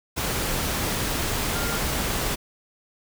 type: tone in noise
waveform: sine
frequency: 1399 Hz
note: F6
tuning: 3 cents sharp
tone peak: -32 dBFS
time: 1.54-1.79 s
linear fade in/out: 20 ms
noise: pink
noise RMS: -26 dBFS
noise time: 0.16-2.36 s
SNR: -9 dB
effects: none